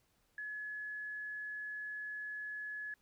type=tone; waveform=sine; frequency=1700 Hz; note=G#6; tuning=40 cents sharp; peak=-40 dBFS; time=0.38-2.94 s; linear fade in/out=2 ms; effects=pink hiss -75 dBFS RMS until 3.01 s